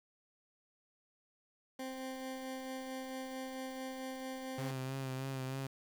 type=tone with tremolo; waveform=20% pulse; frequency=261.6 Hz; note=C4; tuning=in tune; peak=-35 dBFS; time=1.79-4.71 s; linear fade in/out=5 ms; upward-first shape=sine; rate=4.5 Hz; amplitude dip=30%
type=tone with vibrato; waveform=sawtooth; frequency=132.8 Hz; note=C3; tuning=26 cents sharp; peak=-34 dBFS; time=4.58-5.67 s; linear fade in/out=5 ms; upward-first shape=sine; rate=3.2 Hz; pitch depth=34 cents each way
effects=10-bit